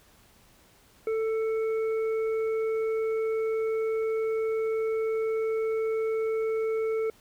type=harmonic tone; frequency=442.9 Hz; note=A4; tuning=11 cents sharp; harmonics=1 / 3 / 5; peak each=-25 / -42 / -44 dBFS; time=1.07-7.1 s; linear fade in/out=2 ms; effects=pink hiss -59 dBFS RMS until 7.2 s